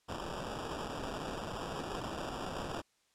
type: noise with sample-and-hold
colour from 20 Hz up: blue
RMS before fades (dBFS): -40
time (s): 0.08-2.82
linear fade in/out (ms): 20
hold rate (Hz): 2100
effects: white hiss -73 dBFS RMS until 3.14 s + low-pass 8000 Hz 12 dB/octave